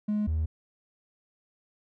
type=tone pair in turn; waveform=triangle; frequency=210 / 79.05 Hz; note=G#3 / D#2; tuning=+19 / +28 cents; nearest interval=octave + perfect fourth; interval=1691 cents; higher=first; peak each=-22 dBFS; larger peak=neither; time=0.08-0.27 / 0.27-0.46 s; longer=neither; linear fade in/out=10 ms; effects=tanh soft clip ceiling -20 dBFS